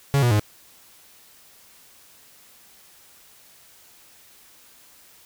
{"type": "tone with pitch steps", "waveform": "45% pulse", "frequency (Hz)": [140, 121.18, 104.88], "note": ["C#3", "B2", "G#2"], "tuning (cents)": [18, -32, 17], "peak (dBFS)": -16, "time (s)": [0.14, 0.395], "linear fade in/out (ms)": 0, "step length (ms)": 85, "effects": ["white hiss -52 dBFS RMS until 5.25 s"]}